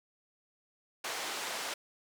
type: band-pass noise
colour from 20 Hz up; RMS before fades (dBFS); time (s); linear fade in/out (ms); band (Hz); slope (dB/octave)
pink; -38; 1.04-1.74; 5; 630 to 8800; 12
effects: none